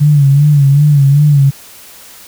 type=tone with vibrato; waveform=sine; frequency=143.4 Hz; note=D3; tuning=41 cents flat; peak=-4 dBFS; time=0-1.51 s; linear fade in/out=20 ms; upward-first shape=sine; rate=2.6 Hz; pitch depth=74 cents each way; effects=white hiss -36 dBFS RMS until 2.27 s